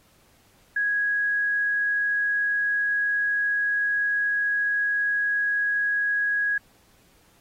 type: tone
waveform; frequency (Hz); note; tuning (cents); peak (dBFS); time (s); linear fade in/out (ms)
sine; 1659; G#6; -2; -21; 0.76-6.58; 5
effects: pink hiss -60 dBFS RMS until 7.4 s + AAC 48 kbps